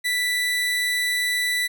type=tone; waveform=30% pulse; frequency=1975.5 Hz; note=B6; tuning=in tune; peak=-18 dBFS; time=0.04-1.68 s; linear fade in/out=20 ms; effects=none